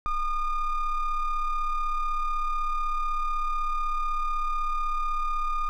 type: ring-modulated tone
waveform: triangle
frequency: 602 Hz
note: D5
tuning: 43 cents sharp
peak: -19 dBFS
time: 0.06-5.69 s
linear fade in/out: 0 ms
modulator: 620 Hz
effects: none